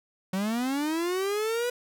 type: linear sweep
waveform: 45% pulse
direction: up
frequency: 183.4 to 493.9 Hz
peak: -26 dBFS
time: 0.33-1.7 s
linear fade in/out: 5 ms
effects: none